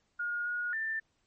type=tone with pitch steps; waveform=sine; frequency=1429 / 1444 / 1781 Hz; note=F6 / F#6 / A6; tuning=+39 / -43 / +21 cents; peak=-31 dBFS; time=0.19-1 s; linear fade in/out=10 ms; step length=270 ms; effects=pink hiss -75 dBFS RMS until 1.26 s + MP3 32 kbps